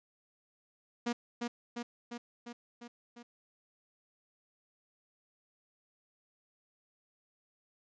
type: tone with echo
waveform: sawtooth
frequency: 238.5 Hz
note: A#3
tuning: 40 cents sharp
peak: -27 dBFS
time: 1.06-1.13 s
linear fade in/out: 10 ms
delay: 350 ms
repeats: 6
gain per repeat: -3 dB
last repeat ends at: 3.23 s
effects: resampled to 16000 Hz